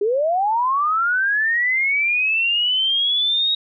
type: linear sweep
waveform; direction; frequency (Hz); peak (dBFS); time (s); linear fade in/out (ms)
sine; up; 392 to 3798; -16; 0.01-3.55; 5
effects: none